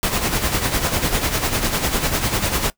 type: noise with tremolo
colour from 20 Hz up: pink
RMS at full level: -18 dBFS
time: 0.03-2.7 s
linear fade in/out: 0 ms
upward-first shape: sine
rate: 10 Hz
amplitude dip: 60%
effects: noise-tail reverb RT60 0.1 s tail -20 dB re dry